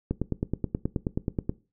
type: click train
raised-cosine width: 3 ms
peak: -13 dBFS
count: 14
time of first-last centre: 0.11-1.494 s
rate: 9.39 Hz
effects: noise-tail reverb RT60 0.3 s tail -19 dB re dry